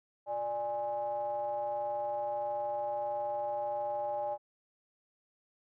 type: ring-modulated tone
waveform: triangle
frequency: 116.54 Hz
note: A#2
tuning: in tune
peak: -27 dBFS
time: 0.26-4.38 s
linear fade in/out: 50 ms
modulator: 710 Hz
effects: none